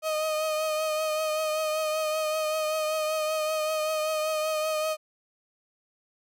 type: tone with vibrato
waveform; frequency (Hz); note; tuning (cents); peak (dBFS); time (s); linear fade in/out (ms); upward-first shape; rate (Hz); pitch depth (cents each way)
35% pulse; 622.3; D#5; 0; -24; 0.02-4.97; 50; triangle; 5.2; 32
effects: none